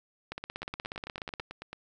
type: two click trains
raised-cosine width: 0.3 ms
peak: -20 / -24 dBFS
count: 19 / 11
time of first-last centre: 0.32-1.398 / 0.63-1.73 s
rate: 16.7 / 9.09 Hz
effects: none